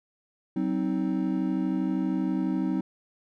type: chord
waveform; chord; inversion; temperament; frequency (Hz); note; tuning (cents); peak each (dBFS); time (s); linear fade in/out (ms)
triangle; C diminished; second; just; 188.37 / 261.6 / 314; Gb3 / C4 / Eb4; +31 / 0 / +16; -27; 0.56-2.81; 5
effects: none